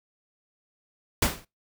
pink noise with exponential decay, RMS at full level -18 dBFS, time 1.22-1.45 s, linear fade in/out 5 ms, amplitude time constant 50 ms, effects noise-tail reverb RT60 0.2 s tail -22 dB re dry

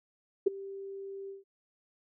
sine tone with ADSR envelope, 392 Hz, G4, in tune, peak -18 dBFS, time 0.46-1.44 s, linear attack 12 ms, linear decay 12 ms, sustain -21 dB, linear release 150 ms, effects none

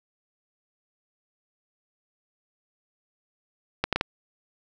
clicks, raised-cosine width 0.3 ms, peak -7 dBFS, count 4, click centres 3.84 / 3.927 / 3.96 / 4.011 s, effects none

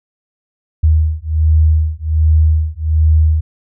sine beating tone pair, 77.78 / 79.08 Hz, D#2 / D#2, 0 / +29 cents, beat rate 1.3 Hz, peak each -12 dBFS, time 0.83-3.41 s, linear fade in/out 10 ms, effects none

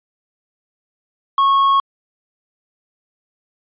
triangle tone with tanh clipping, 1098 Hz, C#6, 17 cents flat, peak -12 dBFS, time 1.38-1.8 s, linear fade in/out 2 ms, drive 10 dB, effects resampled to 8000 Hz

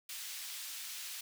pink high-pass noise, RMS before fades -44 dBFS, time 0.09-1.21 s, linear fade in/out 5 ms, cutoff 2800 Hz, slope 12 dB/octave, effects none

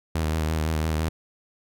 sawtooth tone with vibrato, 78.8 Hz, D#2, 23 cents sharp, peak -19 dBFS, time 0.15-1.09 s, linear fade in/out 5 ms, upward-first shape sine, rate 5.9 Hz, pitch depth 38 cents each way, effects none

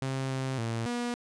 sawtooth tone with pitch steps, 133.3 / 132.2 / 114.6 / 241 Hz, C3 / C3 / A#2 / B3, +33 / +18 / -29 / -42 cents, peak -26 dBFS, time 0.02-1.14 s, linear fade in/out 0 ms, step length 280 ms, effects resampled to 22050 Hz

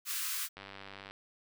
white high-pass noise, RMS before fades -36 dBFS, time 0.05-0.49 s, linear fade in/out 50 ms, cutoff 1100 Hz, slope 48 dB/octave
click train, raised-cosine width 0.3 ms, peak -30 dBFS, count 54, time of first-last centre 0.57-1.11 s, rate 98.2 Hz
effects none

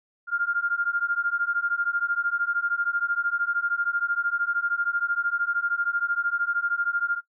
sine beating tone pair, 1396.9 / 1409.9 Hz, F6 / F6, 0 / +16 cents, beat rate 13 Hz, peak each -26 dBFS, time 0.27-7.21 s, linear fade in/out 50 ms, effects noise-tail reverb RT60 0.1 s tail -18 dB re dry

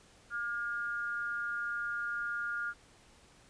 sine tone with amplitude modulation, 1418 Hz, F6, 26 cents sharp, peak -30 dBFS, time 0.3-2.74 s, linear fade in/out 50 ms, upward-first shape sine, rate 222 Hz, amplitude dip 70%, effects pink hiss -61 dBFS RMS until 3.49 s + resampled to 22050 Hz

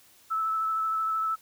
sine tone with vibrato, 1310 Hz, E6, 11 cents flat, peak -25 dBFS, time 0.3-1.36 s, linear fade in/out 20 ms, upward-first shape sine, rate 13 Hz, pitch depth 14 cents each way, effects white hiss -58 dBFS RMS until 1.41 s

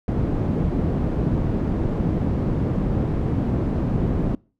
white low-pass noise, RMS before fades -22 dBFS, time 0.08-4.35 s, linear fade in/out 2 ms, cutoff 230 Hz, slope 12 dB/octave, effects noise-tail reverb RT60 0.4 s tail -26 dB re dry

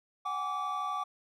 triangle tone cluster, 746 / 818 / 1159 Hz, F#5 / G#5 / D6, +14 / -26 / -23 cents, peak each -37 / -38 / -31 dBFS, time 0.25-1.04 s, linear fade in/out 10 ms, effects none

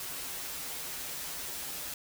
white noise with comb filter, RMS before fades -39 dBFS, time 0-1.94 s, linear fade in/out 2 ms, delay 9.3 ms, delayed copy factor -1, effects none

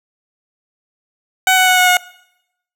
15% pulse tone with pitch steps, 750 / 743.5 / 737.1 / 730.8 / 724.5 Hz, F#5 / F#5 / F#5 / F#5 / F#5, +23 / +8 / -7 / -22 / -37 cents, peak -3 dBFS, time 1.47-1.97 s, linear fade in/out 2 ms, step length 100 ms, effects noise-tail reverb RT60 0.8 s tail -21 dB re dry

